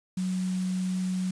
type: tone in noise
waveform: sine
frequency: 185 Hz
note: F#3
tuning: in tune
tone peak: -26 dBFS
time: 0.17-1.31 s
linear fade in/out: 5 ms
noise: white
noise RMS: -44 dBFS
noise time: 0.17-1.31 s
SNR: +15 dB
effects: resampled to 22050 Hz